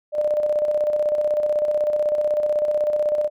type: tone with tremolo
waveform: sine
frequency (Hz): 599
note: D5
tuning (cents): +34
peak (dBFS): -16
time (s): 0.12-3.3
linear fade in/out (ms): 50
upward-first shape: square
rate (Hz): 16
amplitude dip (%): 45
effects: none